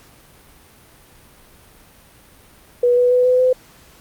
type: tone with pitch steps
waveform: sine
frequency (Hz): 487.3 / 492.7 / 498.1 / 503.6 / 509.2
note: B4 / B4 / B4 / B4 / C5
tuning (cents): -23 / -4 / +15 / +34 / -47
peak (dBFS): -11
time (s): 2.83-3.53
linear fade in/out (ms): 5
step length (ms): 140
effects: pink hiss -48 dBFS RMS until 4 s + Opus 48 kbps